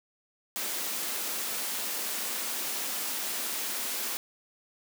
white high-pass noise, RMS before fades -33 dBFS, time 0.56-4.17 s, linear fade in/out 0 ms, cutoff 190 Hz, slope 96 dB/octave, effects none

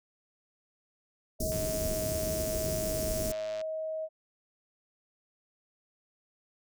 sine tone, 633 Hz, D#5, 30 cents sharp, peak -32 dBFS, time 1.39-4.09 s, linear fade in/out 50 ms
pink band-stop noise, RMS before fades -34 dBFS, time 1.4-3.32 s, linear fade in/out 5 ms, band 470 to 5000 Hz, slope 48 dB/octave
click train, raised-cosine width 0.2 ms, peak -28 dBFS, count 225, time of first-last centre 1.52-3.613 s, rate 107 Hz
effects none

